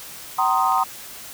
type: chord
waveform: sine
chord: C minor seventh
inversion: second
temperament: equal with one note detuned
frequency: 763.9 / 932.3 / 1046.5 / 1244.5 Hz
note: G5 / Bb5 / C6 / Eb6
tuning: -45 / 0 / 0 / 0 cents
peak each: -22 dBFS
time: 0.38-0.84 s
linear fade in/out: 10 ms
type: clicks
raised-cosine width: 0.3 ms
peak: -23 dBFS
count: 2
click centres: 0.721 / 0.781 s
effects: white hiss -38 dBFS RMS until 1.33 s